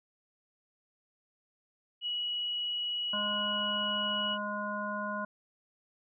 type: tone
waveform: sine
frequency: 2921 Hz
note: F#7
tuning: 23 cents flat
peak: -31 dBFS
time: 2.01-4.38 s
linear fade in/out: 50 ms
type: harmonic tone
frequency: 207.1 Hz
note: G#3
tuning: 5 cents flat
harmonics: 1 / 3 / 5 / 7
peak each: -39 / -39 / -37 / -38 dBFS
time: 3.13-5.25 s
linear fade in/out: 5 ms
effects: none